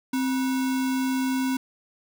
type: tone with sample-and-hold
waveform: sine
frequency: 261.6 Hz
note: C4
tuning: in tune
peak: -22 dBFS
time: 0.13-1.57 s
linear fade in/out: 5 ms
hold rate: 1225 Hz
effects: none